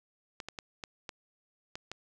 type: clicks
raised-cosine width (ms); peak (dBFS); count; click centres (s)
0.2; -22; 7; 0.402 / 0.486 / 0.588 / 0.838 / 1.092 / 1.755 / 1.916
effects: none